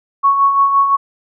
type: tone with tremolo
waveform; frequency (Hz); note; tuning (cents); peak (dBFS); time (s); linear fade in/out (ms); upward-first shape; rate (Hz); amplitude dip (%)
sine; 1108.7; C#6; 0; -7; 0.23-0.97; 20; sine; 5.8; 50
effects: none